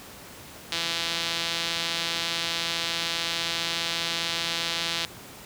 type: tone with band-pass filter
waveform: sawtooth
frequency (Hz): 167.6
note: E3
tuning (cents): +29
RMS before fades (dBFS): -29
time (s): 0.72-5.05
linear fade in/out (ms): 0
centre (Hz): 3800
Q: 1.9
effects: pink hiss -44 dBFS RMS until 5.45 s + high-pass 80 Hz 12 dB/octave